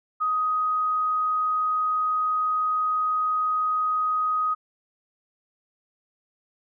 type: tone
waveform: sine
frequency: 1253 Hz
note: D#6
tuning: 12 cents sharp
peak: -21 dBFS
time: 0.2-4.55 s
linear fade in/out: 20 ms
effects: none